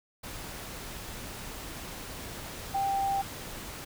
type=tone in noise; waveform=sine; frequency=787 Hz; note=G5; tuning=7 cents sharp; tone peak=-26 dBFS; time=2.74-3.22 s; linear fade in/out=10 ms; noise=pink; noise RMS=-41 dBFS; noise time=0.23-3.85 s; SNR=+12 dB; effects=none